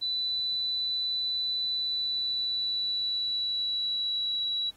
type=tone with pitch glide; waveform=sine; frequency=3984 to 3907 Hz; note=B7 to B7; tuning=+14 to -19 cents; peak=-27 dBFS; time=0.01-4.71 s; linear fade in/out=20 ms; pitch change=-33 cents; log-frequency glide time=1.67-4.44 s; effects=pink hiss -61 dBFS RMS until 4.76 s + AAC 48 kbps